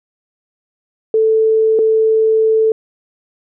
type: tone pair in turn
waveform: sine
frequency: 441 / 441 Hz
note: A4 / A4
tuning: +4 / +4 cents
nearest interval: unison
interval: 0 cents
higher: neither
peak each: -9 dBFS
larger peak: neither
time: 1.14-1.79 / 1.79-2.72 s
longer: second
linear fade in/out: 2 ms
effects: none